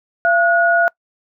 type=tone pair together; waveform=sine; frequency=683 / 1452.3 Hz; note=F5 / F#6; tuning=-39 / -33 cents; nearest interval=octave + minor second; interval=1306 cents; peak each=-14 dBFS; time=0.25-0.88 s; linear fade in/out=0 ms; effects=noise-tail reverb RT60 0.1 s tail -24 dB re dry